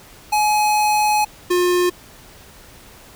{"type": "tone pair in turn", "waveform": "square", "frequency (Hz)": [844, 356.7], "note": ["G#5", "F4"], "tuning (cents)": [28, 37], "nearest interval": "octave + minor third", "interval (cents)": 1491, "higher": "first", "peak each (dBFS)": [-15, -15], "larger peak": "neither", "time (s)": [[0.32, 1.25], [1.5, 1.9]], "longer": "first", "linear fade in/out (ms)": 10, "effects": ["pink hiss -44 dBFS RMS until 3.15 s"]}